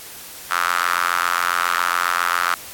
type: tone with high-pass filter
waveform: square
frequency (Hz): 43.65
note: F1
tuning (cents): 0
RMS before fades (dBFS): -20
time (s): 0.51-2.54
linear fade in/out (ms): 0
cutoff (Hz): 1300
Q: 4.9
effects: white hiss -37 dBFS RMS until 2.73 s + AAC 64 kbps